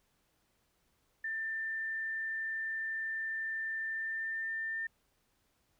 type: tone with pitch glide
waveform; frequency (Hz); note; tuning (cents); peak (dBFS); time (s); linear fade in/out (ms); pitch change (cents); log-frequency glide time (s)
sine; 1786 to 1800.5; A6 to A6; +25 to +39; -34; 1.24-4.87; 5; +14; 3.86-4.64
effects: pink hiss -75 dBFS RMS until 5.79 s